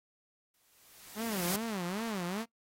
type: noise with exponential growth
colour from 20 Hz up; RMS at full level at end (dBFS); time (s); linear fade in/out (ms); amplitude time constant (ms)
white; -33; 0.54-1.56; 2; 220
type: tone with vibrato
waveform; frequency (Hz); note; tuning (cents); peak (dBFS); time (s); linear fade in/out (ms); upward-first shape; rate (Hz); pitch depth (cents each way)
sawtooth; 200; G3; +35; -30; 1.15-2.46; 50; sine; 2.5; 250
effects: noise-tail reverb RT60 0.1 s tail -21 dB re dry + AAC 48 kbps